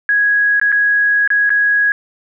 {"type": "tone with dropouts", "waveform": "sine", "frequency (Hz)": 1661.2, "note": "G#6", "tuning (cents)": 0, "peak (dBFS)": -10, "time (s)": [0.09, 1.92], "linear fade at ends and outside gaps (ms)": 1, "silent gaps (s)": [[0.598, 0.614], [0.719, 0.725], [1.276, 1.303], [1.494, 1.503]], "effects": []}